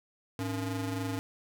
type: ring-modulated tone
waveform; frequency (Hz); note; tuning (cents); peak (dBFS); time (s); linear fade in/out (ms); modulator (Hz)
35% pulse; 190.5; G3; -49; -27; 0.39-1.19; 0; 83.5
effects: none